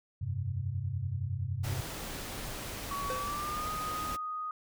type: chord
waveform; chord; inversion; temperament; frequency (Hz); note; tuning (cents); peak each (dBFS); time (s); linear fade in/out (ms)
sine; F suspended second; none; equal; 87.31 / 98 / 130.81; F2 / G2 / C3; 0 / 0 / 0; -39 / -34 / -36; 0.21-1.81; 10
type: noise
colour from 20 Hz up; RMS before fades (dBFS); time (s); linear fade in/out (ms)
pink; -40; 1.63-4.17; 20
type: tone with pitch glide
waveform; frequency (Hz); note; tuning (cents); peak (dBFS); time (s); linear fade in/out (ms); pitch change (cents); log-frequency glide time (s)
sine; 1128 to 1244.4; C#6 to D#6; +30 to 0; -34; 2.91-4.51; 2; +170; 3.12-3.7
type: tone with exponential decay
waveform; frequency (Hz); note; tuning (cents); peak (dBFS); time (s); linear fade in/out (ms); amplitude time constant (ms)
square; 513; C5; -34; -34; 3.1-3.45; 0; 76
effects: none